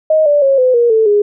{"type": "tone with pitch steps", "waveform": "sine", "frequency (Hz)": [626, 584.1, 545, 508.5, 474.4, 442.6, 413], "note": ["D#5", "D5", "C#5", "C5", "A#4", "A4", "G#4"], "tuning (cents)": [10, -10, -29, -50, 30, 10, -10], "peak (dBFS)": -7, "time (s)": [0.1, 1.22], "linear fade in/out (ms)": 5, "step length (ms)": 160, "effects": []}